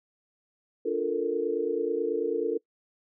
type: chord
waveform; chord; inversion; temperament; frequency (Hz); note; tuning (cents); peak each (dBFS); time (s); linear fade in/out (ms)
sine; Bb major seventh; first; just; 291.4 / 349.6 / 437 / 466.2; D4 / F4 / A4 / Bb4; -13 / +2 / -12 / 0; -35 / -32 / -29 / -29; 0.85-2.58; 10
effects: noise-tail reverb RT60 0.1 s tail -23 dB re dry